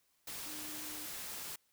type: tone in noise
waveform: sine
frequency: 303.9 Hz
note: D#4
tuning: 41 cents flat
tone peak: -51 dBFS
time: 0.46-1.06 s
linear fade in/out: 5 ms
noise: white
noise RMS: -44 dBFS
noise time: 0.27-1.56 s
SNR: -10 dB
effects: white hiss -75 dBFS RMS until 1.72 s